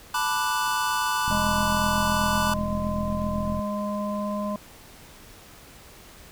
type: chord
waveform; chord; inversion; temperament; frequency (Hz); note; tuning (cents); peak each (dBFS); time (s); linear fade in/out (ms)
square; B minor seventh; third; equal; 880 / 987.8 / 1174.7 / 1480; A5 / B5 / D6 / F#6; 0 / 0 / 0 / 0; -31 / -28 / -30 / -30; 0.14-2.54; 5
type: click train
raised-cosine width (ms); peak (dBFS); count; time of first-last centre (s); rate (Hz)
5; -20; 100; 1.28-3.593; 42.8
type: harmonic tone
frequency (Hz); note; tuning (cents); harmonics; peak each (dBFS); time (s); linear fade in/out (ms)
206.1; G#3; -13; 1 / 3 / 5; -28 / -31 / -33; 1.31-4.56; 2
effects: pink hiss -48 dBFS RMS until 6.31 s